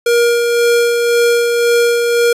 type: tone with tremolo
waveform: square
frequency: 473.1 Hz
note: A#4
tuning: 26 cents sharp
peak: -9 dBFS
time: 0.06-2.33 s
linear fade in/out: 5 ms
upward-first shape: sine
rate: 1.9 Hz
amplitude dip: 35%
effects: resampled to 32000 Hz